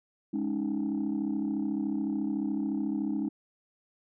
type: chord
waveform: sine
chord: Ab suspended fourth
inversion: none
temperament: equal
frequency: 207.7 / 277.2 / 311.1 Hz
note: Ab3 / Db4 / Eb4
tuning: 0 / 0 / 0 cents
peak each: -31 dBFS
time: 0.33-3.29 s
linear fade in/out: 10 ms
effects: tanh soft clip ceiling -23 dBFS